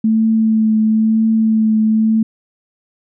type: tone with vibrato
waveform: sine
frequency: 220 Hz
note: A3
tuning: in tune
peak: -10 dBFS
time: 0.04-2.23 s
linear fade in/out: 5 ms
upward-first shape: triangle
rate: 1 Hz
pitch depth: 21 cents each way
effects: none